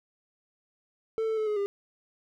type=tone with pitch steps; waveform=triangle; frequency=444.8 / 442.1 / 433.4 / 421.7 / 401.4 Hz; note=A4 / A4 / A4 / G#4 / G4; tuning=+19 / +8 / -26 / +26 / +41 cents; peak=-24 dBFS; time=1.18-1.66 s; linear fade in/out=0 ms; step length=96 ms; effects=none